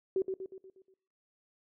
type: tone with echo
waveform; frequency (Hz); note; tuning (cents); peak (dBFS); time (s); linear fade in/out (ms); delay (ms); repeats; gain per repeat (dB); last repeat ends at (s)
sine; 380.2; F#4; +47; -26; 0.16-0.22; 2; 120; 6; -6; 0.94
effects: noise-tail reverb RT60 0.7 s tail -23 dB re dry